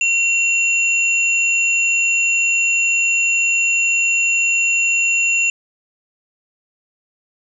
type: tone pair together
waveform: sine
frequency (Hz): 2734 / 7124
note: F7 / A8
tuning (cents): -37 / +21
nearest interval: octave + perfect fourth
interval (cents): 1658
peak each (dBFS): -14 / -23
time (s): 0.01-5.5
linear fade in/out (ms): 2
effects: none